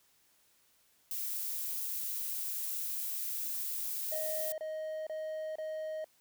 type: noise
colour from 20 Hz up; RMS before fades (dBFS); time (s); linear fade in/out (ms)
violet; -37; 1.11-4.52; 0
type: tone bursts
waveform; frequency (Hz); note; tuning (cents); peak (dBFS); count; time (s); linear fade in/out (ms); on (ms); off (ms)
triangle; 626; D#5; +10; -34; 4; 4.12-6.044; 2; 460; 28
effects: white hiss -69 dBFS RMS until 6.2 s